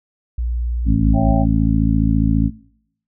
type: tone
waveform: sine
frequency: 59.3 Hz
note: A#1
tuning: 30 cents sharp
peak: -18 dBFS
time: 0.38-1.32 s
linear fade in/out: 5 ms
type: harmonic tone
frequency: 54.7 Hz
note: A1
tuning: 9 cents flat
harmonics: 1 / 2 / 3 / 4 / 5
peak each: -18 / -19 / -21 / -20 / -20 dBFS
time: 0.85-2.51 s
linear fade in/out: 50 ms
type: chord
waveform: sine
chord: C# diminished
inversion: none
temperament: equal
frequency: 554.4 / 659.3 / 784 Hz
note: C#5 / E5 / G5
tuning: 0 / 0 / 0 cents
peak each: -26 / -24 / -23 dBFS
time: 1.13-1.46 s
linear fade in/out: 50 ms
effects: noise-tail reverb RT60 0.7 s tail -22 dB re dry